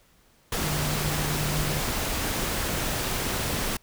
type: tone in noise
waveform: sine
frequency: 150 Hz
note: D3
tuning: 37 cents sharp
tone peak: -29 dBFS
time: 0.61-1.8 s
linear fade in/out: 5 ms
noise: pink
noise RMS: -28 dBFS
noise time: 0.52-3.77 s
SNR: -4 dB
effects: pink hiss -61 dBFS RMS until 3.82 s